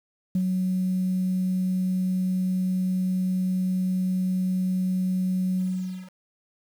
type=tone with ADSR envelope; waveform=sine; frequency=185 Hz; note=F#3; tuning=in tune; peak=-18 dBFS; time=0.35-6.11 s; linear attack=4 ms; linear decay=62 ms; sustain=-3 dB; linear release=530 ms; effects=tanh soft clip ceiling -17 dBFS + 8-bit